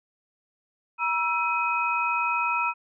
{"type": "tone cluster", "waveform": "sine", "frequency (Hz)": [956, 1328, 2520], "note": ["A#5", "E6", "D#7"], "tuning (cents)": [43, 12, 21], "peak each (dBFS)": -27, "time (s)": [0.98, 2.74], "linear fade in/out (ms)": 50, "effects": []}